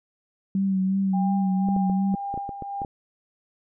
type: tone with vibrato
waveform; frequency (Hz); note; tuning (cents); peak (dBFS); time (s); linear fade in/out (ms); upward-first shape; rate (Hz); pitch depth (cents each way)
sine; 191.6; G3; -39; -20; 0.55-2.15; 2; sine; 2.8; 33
type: tone with tremolo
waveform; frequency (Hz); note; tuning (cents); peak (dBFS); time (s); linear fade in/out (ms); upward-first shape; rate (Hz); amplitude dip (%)
sine; 800; G5; +35; -27; 1.13-2.85; 10; sine; 1.9; 55
type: clicks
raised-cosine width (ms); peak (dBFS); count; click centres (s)
2; -21; 10; 1.687 / 1.764 / 1.898 / 2.141 / 2.341 / 2.376 / 2.492 / 2.623 / 2.818 / 2.848
effects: none